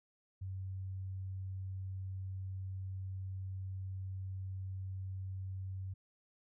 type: tone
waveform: sine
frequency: 94.9 Hz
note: F#2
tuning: 44 cents sharp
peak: -39 dBFS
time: 0.41-5.94 s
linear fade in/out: 10 ms
effects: none